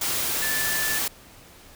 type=tone in noise; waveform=sine; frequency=1750 Hz; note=A6; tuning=10 cents flat; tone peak=-27 dBFS; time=0.42-0.99 s; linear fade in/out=5 ms; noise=white; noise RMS=-26 dBFS; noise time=0.01-1.08 s; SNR=-4 dB; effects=pink hiss -49 dBFS RMS until 1.75 s